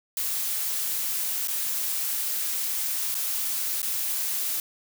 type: noise with dropouts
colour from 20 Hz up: blue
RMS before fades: -28 dBFS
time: 0.17-4.6 s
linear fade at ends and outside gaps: 1 ms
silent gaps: 1.474-1.482 / 3.144-3.151 / 3.818-3.829 s
effects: none